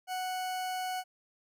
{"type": "tone", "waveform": "40% pulse", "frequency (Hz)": 740, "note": "F#5", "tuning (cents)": 0, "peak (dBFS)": -32, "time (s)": [0.07, 1.04], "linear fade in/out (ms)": 50, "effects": []}